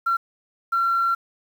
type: tone bursts at uneven times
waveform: sine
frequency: 1364 Hz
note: F6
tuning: 41 cents flat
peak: -17 dBFS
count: 2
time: 0.06-0.17 / 0.72-1.15 s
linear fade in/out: 10 ms
effects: tanh soft clip ceiling -14 dBFS + 8-bit